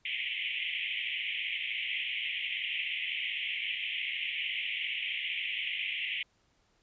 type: band-pass noise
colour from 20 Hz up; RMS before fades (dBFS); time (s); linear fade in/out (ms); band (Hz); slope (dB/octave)
white; -35; 0.05-6.23; 5; 2000 to 3200; 96
effects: pink hiss -71 dBFS RMS until 6.82 s + resampled to 16000 Hz